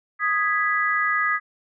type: chord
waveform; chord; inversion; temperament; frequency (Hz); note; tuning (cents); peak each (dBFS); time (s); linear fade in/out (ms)
sine; G# minor; second; equal; 1244.5 / 1661.2 / 1975.5; D#6 / G#6 / B6; 0 / 0 / 0; -23 / -24 / -24; 0.19-1.4; 50
effects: none